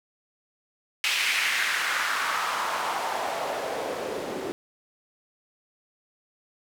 white noise with band-pass filter sweep, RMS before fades -28 dBFS, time 1.04-4.52 s, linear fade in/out 0 ms, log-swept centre 2600 to 360 Hz, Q 2.2, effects none

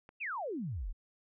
click, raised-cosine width 0.5 ms, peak -37 dBFS, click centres 0.091 s
sine exponential sweep, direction down, 2794 to 31.64 Hz, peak -35 dBFS, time 0.2-0.93 s, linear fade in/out 20 ms
effects none

